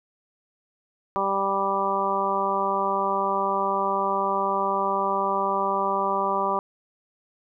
harmonic tone, 196 Hz, G3, in tune, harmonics 1 / 2 / 3 / 4 / 5 / 6, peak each -35 / -30 / -30 / -29 / -26 / -27 dBFS, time 1.16-6.59 s, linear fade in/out 0 ms, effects none

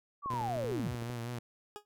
sine linear sweep, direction down, 1174.7 to 36.71 Hz, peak -33 dBFS, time 0.22-0.95 s, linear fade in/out 50 ms
click train, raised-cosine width 2 ms, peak -32 dBFS, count 12, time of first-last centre 0.26-1.1 s, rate 13.1 Hz
sawtooth tone with vibrato, 119.3 Hz, A#2, 41 cents sharp, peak -33 dBFS, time 0.3-1.39 s, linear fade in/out 5 ms, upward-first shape sine, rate 5.2 Hz, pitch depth 49 cents each way
20% pulse tone with exponential decay, 415.3 Hz, G#4, in tune, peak -33 dBFS, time 1.76-1.85 s, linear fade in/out 0 ms, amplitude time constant 18 ms
effects none

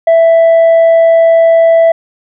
sine tone with tanh clipping, 661 Hz, E5, 5 cents sharp, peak -4 dBFS, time 0.07-1.92 s, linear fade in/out 5 ms, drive 2 dB, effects none

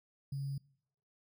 sine tone with sample-and-hold, 138.5 Hz, C#3, 1 cent flat, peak -35 dBFS, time 0.32-0.58 s, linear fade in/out 5 ms, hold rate 4900 Hz, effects noise-tail reverb RT60 0.7 s tail -24 dB re dry

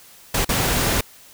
pink noise with dropouts, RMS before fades -20 dBFS, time 0.34-1.01 s, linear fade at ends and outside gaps 5 ms, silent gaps 0.448-0.49 s, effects white hiss -47 dBFS RMS until 1.33 s

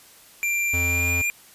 square tone with pitch glide, 2369 to 2401 Hz, D7 to D7, +14 to +38 cents, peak -22 dBFS, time 0.43-1.3 s, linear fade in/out 0 ms, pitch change +24 cents, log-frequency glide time 0.83-1.05 s
square tone, 87.31 Hz, F2, in tune, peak -26 dBFS, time 0.73-1.22 s, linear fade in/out 10 ms
effects white hiss -50 dBFS RMS until 1.54 s + resampled to 32000 Hz

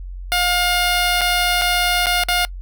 10% pulse tone with dropouts, 711 Hz, F5, 31 cents sharp, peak -7 dBFS, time 0.32-2.45 s, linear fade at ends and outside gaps 0 ms, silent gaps 1.21-1.215 / 1.614-1.619 / 2.059-2.067 / 2.236-2.285 s, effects noise-tail reverb RT60 0.1 s tail -25 dB re dry + added 45 Hz sine -28 dBFS peak until 2.61 s

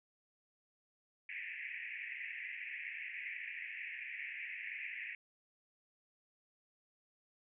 pink band-pass noise, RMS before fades -45 dBFS, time 1.29-5.15 s, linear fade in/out 2 ms, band 1800 to 2600 Hz, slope 96 dB/octave, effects none

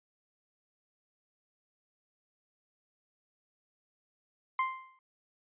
35% pulse tone with exponential decay, 1046.5 Hz, C6, in tune, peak -23 dBFS, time 4.59-4.99 s, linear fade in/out 2 ms, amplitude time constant 85 ms, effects resampled to 8000 Hz

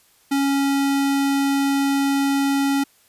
square tone, 277.2 Hz, C#4, in tune, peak -18 dBFS, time 0.31-2.84 s, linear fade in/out 10 ms, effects white hiss -57 dBFS RMS until 3.08 s + resampled to 32000 Hz

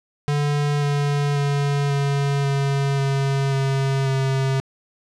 square tone with pitch steps, 145.6 / 143.93 / 142.27 / 140.64 / 139.02 / 137.43 / 135.85 / 134.29 Hz, D3 / D3 / C#3 / C#3 / C#3 / C#3 / C#3 / C3, -15 / -35 / +45 / +25 / +5 / -15 / -35 / +45 cents, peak -19 dBFS, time 0.28-4.6 s, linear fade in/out 0 ms, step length 540 ms, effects low-pass 7000 Hz 12 dB/octave

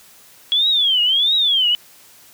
sine tone with vibrato, 3322 Hz, G#7, in tune, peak -13 dBFS, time 0.52-1.75 s, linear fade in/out 0 ms, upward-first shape triangle, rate 1.5 Hz, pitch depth 270 cents each way, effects white hiss -47 dBFS RMS until 2.33 s + high-pass 60 Hz 12 dB/octave

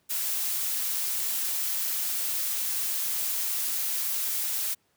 blue noise, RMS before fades -29 dBFS, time 0.09-4.75 s, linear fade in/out 20 ms, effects pink hiss -70 dBFS RMS until 4.96 s + high-pass 80 Hz 12 dB/octave

